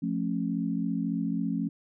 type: chord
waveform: sine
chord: F augmented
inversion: none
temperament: just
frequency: 174.61 / 218.3 / 272.8 Hz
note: F3 / A3 / C#4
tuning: 0 / -13 / -28 cents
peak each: -31 dBFS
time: 0.02-1.69 s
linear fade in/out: 10 ms
effects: none